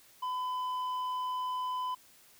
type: tone with tanh clipping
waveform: sine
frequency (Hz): 1007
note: B5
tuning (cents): +33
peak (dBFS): -33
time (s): 0.22-1.95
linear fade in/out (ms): 10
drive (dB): 6
effects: white hiss -60 dBFS RMS until 2.39 s